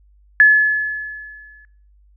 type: tone with exponential decay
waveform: sine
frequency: 1714 Hz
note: A6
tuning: 46 cents flat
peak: -4 dBFS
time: 0.4-1.65 s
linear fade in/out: 1 ms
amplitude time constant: 270 ms
effects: noise-tail reverb RT60 0.5 s tail -21 dB re dry + added 50 Hz sine -49 dBFS peak until 2.16 s